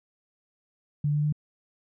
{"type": "tone with pitch steps", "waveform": "sine", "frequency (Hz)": [146.83, 148.28, 149.74], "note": ["D3", "D3", "D3"], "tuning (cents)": [0, 17, 34], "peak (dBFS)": -22, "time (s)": [1.04, 1.325], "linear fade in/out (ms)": 5, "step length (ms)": 95, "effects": []}